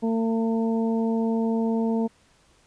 harmonic tone, 226.1 Hz, A3, 47 cents sharp, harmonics 1 / 2 / 3 / 4, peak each -22 / -28 / -35 / -36 dBFS, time 0.02-2.08 s, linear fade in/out 20 ms, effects pink hiss -60 dBFS RMS until 2.66 s + resampled to 22050 Hz

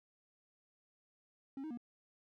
triangle tone with pitch steps, 271.2 / 313.9 / 238.6 Hz, C#4 / D#4 / A#3, -38 / +15 / +41 cents, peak -39 dBFS, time 1.57-1.774 s, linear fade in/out 2 ms, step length 68 ms, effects none

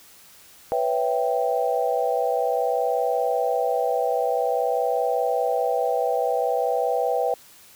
sine chord, C# half-diminished seventh, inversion third, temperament equal, 493.9 / 554.4 / 659.3 / 784 Hz, B4 / C#5 / E5 / G5, 0 / 0 / 0 / 0 cents, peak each -24 / -29 / -26 / -25 dBFS, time 0.72-7.34 s, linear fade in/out 0 ms, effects white hiss -50 dBFS RMS until 7.75 s

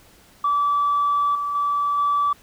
sine tone with level steps, 1155 Hz, D6, 29 cents flat, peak -16 / -22 / -18 / -16 dBFS, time 0.44-2.33 s, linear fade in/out 5 ms, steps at 1.35 / 1.55 / 1.98 s, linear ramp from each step 2 ms, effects tanh soft clip ceiling -13 dBFS + pink hiss -52 dBFS RMS until 2.42 s

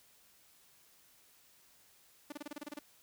sawtooth tone bursts, 293.7 Hz, D4, in tune, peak -37 dBFS, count 10, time 2.3-2.791 s, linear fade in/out 5 ms, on 23 ms, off 29 ms, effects white hiss -65 dBFS RMS until 3.02 s

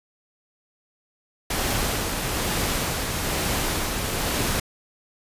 pink noise with tremolo, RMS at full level -24 dBFS, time 1.5-4.6 s, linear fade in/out 5 ms, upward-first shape sine, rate 1.1 Hz, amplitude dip 30%, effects resampled to 32000 Hz

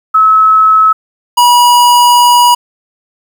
sine / square tone pair in turn, 1293 / 968.7 Hz, E6 / B5, -34 / -34 cents, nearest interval perfect fourth, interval 500 cents, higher first, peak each -3 / -4 dBFS, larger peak first, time 0.14-0.93 / 1.37-2.55 s, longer second, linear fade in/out 10 ms, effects 7-bit

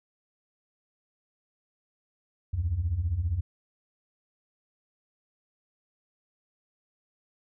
sine beating tone pair, 74.2 / 89.2 Hz, D2 / F2, +18 / +37 cents, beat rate 15 Hz, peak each -30 / -26 dBFS, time 2.53-3.41 s, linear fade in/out 10 ms, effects tanh soft clip ceiling -19 dBFS

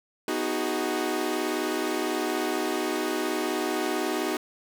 sawtooth chord, G# minor seventh, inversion first, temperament equal with one note detuned, 246.9 / 311.1 / 370 / 409.6 Hz, B3 / D#4 / F#4 / G#4, 0 / 0 / 0 / -24 cents, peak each -31 / -26 / -26 / -30 dBFS, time 0.28-4.37 s, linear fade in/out 2 ms, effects none

